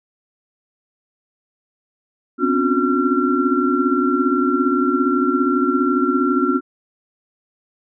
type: tone cluster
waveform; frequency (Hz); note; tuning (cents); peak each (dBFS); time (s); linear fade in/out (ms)
sine; 253.8 / 268.6 / 286.1 / 360.5 / 1364; B3 / C4 / D4 / F#4 / F6; +47 / +46 / -45 / -45 / -41; -21; 2.38-6.61; 50
effects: none